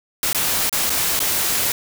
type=noise with dropouts; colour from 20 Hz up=white; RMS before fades=-20 dBFS; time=0.23-1.72 s; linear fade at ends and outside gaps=1 ms; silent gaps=0.33-0.347 / 0.695-0.727 / 0.896-0.902 / 1.192-1.202 s; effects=none